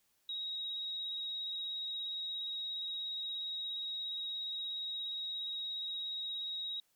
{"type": "tone with vibrato", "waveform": "sine", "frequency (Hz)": 3800, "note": "A#7", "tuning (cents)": 33, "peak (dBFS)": -37, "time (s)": [0.29, 6.8], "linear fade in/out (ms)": 2, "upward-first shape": "square", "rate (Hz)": 17, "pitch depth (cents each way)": 11, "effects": ["white hiss -75 dBFS RMS until 6.95 s"]}